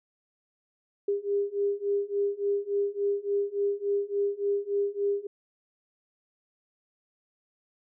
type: beating tone pair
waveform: sine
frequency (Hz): 401.6 / 405.1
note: G4 / G#4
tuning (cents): +42 / -43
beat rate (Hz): 3.5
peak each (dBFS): -29 / -28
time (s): 1.08-5.27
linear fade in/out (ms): 5
effects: none